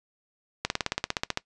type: slowing click train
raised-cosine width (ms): 0.2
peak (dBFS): -8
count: 13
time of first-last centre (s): 0.65-1.374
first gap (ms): 51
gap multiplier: 1.03
effects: noise-tail reverb RT60 0.1 s tail -21 dB re dry + resampled to 22050 Hz